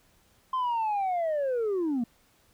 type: linear sweep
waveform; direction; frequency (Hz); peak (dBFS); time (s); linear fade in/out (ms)
sine; down; 1050 to 223.8; -23; 0.53-2.04; 5
effects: tanh soft clip ceiling -24 dBFS + pink hiss -64 dBFS RMS until 2.53 s